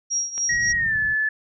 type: tone with tremolo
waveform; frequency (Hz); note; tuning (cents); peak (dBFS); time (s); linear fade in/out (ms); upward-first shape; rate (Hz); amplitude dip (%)
sine; 5650; F8; +19; -19; 0.1-0.73; 20; triangle; 3.6; 85
type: click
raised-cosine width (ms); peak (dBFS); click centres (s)
0.3; -22; 0.379
type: low-pass noise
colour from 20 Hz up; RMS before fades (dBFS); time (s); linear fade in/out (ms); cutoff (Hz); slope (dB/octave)
white; -38; 0.48-1.16; 50; 160; 24
type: tone with pitch glide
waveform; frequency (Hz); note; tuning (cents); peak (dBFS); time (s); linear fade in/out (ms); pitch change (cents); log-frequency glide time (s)
sine; 1900 to 1732.3; A#6 to A6; +33 to -27; -19; 0.49-1.29; 5; -160; 0.75-0.97
effects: none